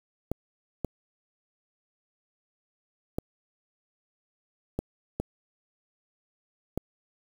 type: clicks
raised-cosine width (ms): 2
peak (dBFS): -15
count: 6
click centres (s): 0.316 / 0.847 / 3.185 / 4.79 / 5.2 / 6.776
effects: 7-bit